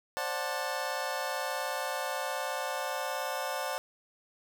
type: chord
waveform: 25% pulse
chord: D dominant seventh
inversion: third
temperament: just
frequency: 528.6 / 587.3 / 734.2 / 881 Hz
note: C5 / D5 / F#5 / A5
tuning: +18 / 0 / -14 / +2 cents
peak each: -34 dBFS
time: 0.17-3.78 s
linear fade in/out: 0 ms
effects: none